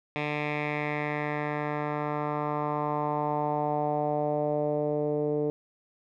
10% pulse tone with low-pass filter sweep, 148.8 Hz, D3, 23 cents sharp, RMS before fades -29 dBFS, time 0.16-5.5 s, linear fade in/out 0 ms, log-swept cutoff 2700 to 440 Hz, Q 3.1, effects none

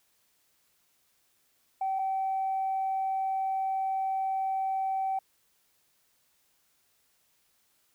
sine tone pair in turn, 769 / 769 Hz, G5 / G5, -33 / -33 cents, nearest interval unison, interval 0 cents, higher neither, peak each -26 dBFS, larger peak neither, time 1.81-1.99 / 1.99-5.19 s, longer second, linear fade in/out 5 ms, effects tanh soft clip ceiling -23 dBFS + white hiss -70 dBFS RMS until 7.94 s

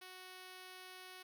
5% pulse tone, 370 Hz, F#4, in tune, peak -40 dBFS, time 0.01-1.23 s, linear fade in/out 10 ms, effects none

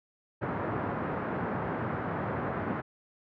pink band-pass noise, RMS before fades -33 dBFS, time 0.41-2.82 s, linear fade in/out 20 ms, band 100 to 1600 Hz, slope 24 dB/octave, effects none

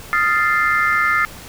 sine chord, F dominant seventh, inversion third, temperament equal with one note detuned, 1244.5 / 1383.3 / 1760 / 2093 Hz, Eb6 / F6 / A6 / C7, 0 / -17 / 0 / 0 cents, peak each -19 dBFS, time 0.13-1.25 s, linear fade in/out 0 ms, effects tanh soft clip ceiling -5 dBFS + pink hiss -37 dBFS RMS until 1.48 s

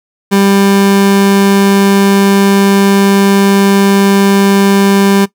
30% pulse tone, 197.8 Hz, G3, 16 cents sharp, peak -3 dBFS, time 0.31-5.26 s, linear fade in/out 20 ms, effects noise-tail reverb RT60 0.1 s tail -19 dB re dry

